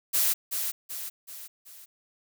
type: noise with echo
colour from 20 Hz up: blue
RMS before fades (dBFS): -24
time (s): 0.13-0.34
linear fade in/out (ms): 20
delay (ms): 380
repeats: 4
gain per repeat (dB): -6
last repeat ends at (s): 1.86
effects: none